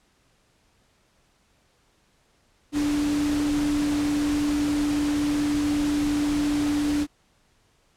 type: tone in noise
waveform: sine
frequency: 293.1 Hz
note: D4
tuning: 3 cents flat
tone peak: -21 dBFS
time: 2.72-7.07 s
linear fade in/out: 50 ms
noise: pink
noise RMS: -33 dBFS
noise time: 2.72-7.07 s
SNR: +9 dB
effects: pink hiss -64 dBFS RMS until 7.96 s + low-pass 9000 Hz 12 dB/octave